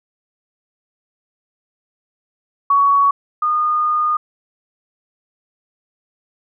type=tone pair in turn; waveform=sine; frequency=1122 / 1223.5 Hz; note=C#6 / D#6; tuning=+21 / -29 cents; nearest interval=minor second; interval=150 cents; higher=second; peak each=-10 / -14 dBFS; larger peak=first; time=2.7-3.11 / 3.42-4.17 s; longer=second; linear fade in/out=5 ms; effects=none